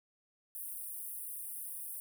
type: high-pass noise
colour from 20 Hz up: pink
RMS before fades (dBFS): -43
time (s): 0.55-2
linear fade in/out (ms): 0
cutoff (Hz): 9000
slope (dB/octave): 96
effects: none